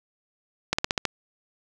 slowing click train, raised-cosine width 0.2 ms, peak -5 dBFS, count 6, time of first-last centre 0.73-1.053 s, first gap 55 ms, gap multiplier 1.08, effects none

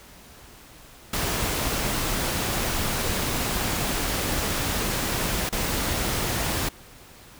pink noise with dropouts, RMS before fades -26 dBFS, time 1.13-6.69 s, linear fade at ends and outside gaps 5 ms, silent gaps 5.492-5.525 s, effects pink hiss -48 dBFS RMS until 7.39 s

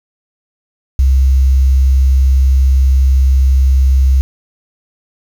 sine tone with quantisation, 66.1 Hz, C2, 18 cents sharp, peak -6 dBFS, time 0.99-4.21 s, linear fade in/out 0 ms, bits 6, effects none

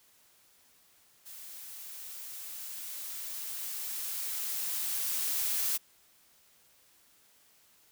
blue noise with level ramp, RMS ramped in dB -47 to -30 dBFS, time 1.25-5.78 s, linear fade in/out 20 ms, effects white hiss -64 dBFS RMS until 7.91 s

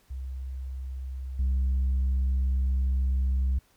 sine tone with level steps, 65.41 Hz, C2, in tune, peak -32 / -20 dBFS, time 0.1-3.59 s, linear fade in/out 10 ms, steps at 1.39 s, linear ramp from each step 5 ms, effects tanh soft clip ceiling -21 dBFS + pink hiss -64 dBFS RMS until 3.76 s

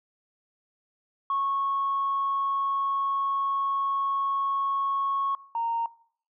sine tone pair in turn, 1100 / 925 Hz, C#6 / A#5, -14 / -14 cents, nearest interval minor third, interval 300 cents, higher first, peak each -23 / -25 dBFS, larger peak first, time 1.3-5.35 / 5.55-5.86 s, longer first, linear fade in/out 2 ms, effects noise-tail reverb RT60 0.6 s tail -21 dB re dry + tanh soft clip ceiling -19 dBFS

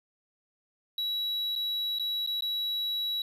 triangle tone with dropouts, 3900 Hz, B7, 23 cents flat, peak -27 dBFS, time 0.98-3.22 s, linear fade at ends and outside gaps 2 ms, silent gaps 1.554-1.56 / 1.987-1.996 / 2.264-2.273 / 2.408-2.422 s, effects resampled to 32000 Hz

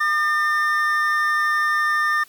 triangle tone pair together, 1210.7 / 1803 Hz, D#6 / A6, -48 / +42 cents, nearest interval perfect fifth, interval 690 cents, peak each -19 / -18 dBFS, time 0-2.24 s, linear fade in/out 10 ms, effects white hiss -51 dBFS RMS until 2.28 s

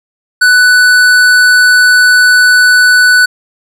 sine tone with hard clipping, 1490 Hz, F#6, 12 cents sharp, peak -5 dBFS, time 0.41-3.26 s, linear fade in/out 10 ms, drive 13 dB, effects none

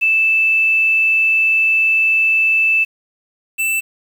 sine / square tone pair in turn, 2637 / 2654 Hz, E7 / E7, 0 / +11 cents, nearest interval unison, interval 11 cents, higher second, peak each -11 / -16 dBFS, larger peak first, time 0.01-2.85 / 3.58-3.81 s, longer first, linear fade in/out 20 ms, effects 7-bit

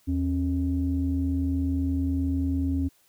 sine tone pair together, 80.6 / 271.1 Hz, E2 / C#4, -38 / -38 cents, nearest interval octave + major sixth, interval 2100 cents, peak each -25 dBFS, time 0.07-2.89 s, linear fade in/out 20 ms, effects tanh soft clip ceiling -16 dBFS + white hiss -63 dBFS RMS until 3.08 s

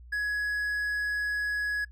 triangle tone, 1677 Hz, G#6, 16 cents sharp, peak -25 dBFS, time 0.12-1.85 s, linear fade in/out 10 ms, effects noise-tail reverb RT60 0.1 s tail -22 dB re dry + added 60 Hz sine -46 dBFS peak until 1.91 s

